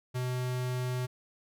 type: tone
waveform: square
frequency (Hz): 126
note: B2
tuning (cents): +35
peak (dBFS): -31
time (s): 0.14-1.07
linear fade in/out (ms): 20
effects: none